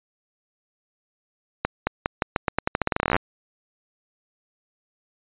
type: accelerating click train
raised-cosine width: 0.5 ms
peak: -5 dBFS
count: 23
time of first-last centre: 1.65-3.165 s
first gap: 220 ms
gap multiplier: 0.86
effects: resampled to 8000 Hz